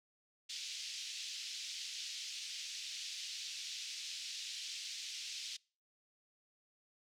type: band-pass noise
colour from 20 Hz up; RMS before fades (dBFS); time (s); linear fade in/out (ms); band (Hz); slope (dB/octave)
white; -45; 0.49-5.57; 10; 2700 to 5800; 24
effects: noise-tail reverb RT60 0.4 s tail -26 dB re dry